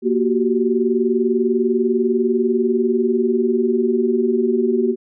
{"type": "tone cluster", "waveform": "sine", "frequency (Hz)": [234.6, 366.9, 387], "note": ["A#3", "F#4", "G4"], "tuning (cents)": [11, -15, -22], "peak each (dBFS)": -19, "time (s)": [0.02, 4.96], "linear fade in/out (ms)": 50, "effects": []}